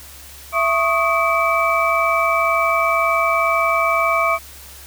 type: tone cluster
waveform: sine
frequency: 666 / 1104 / 1246 / 2305 Hz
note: E5 / C#6 / D#6 / D7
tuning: +18 / -7 / +2 / -33 cents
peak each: -20 dBFS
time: 0.52-4.39 s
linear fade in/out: 50 ms
effects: added 69 Hz sine -43 dBFS peak until 4.86 s + white hiss -40 dBFS RMS until 4.86 s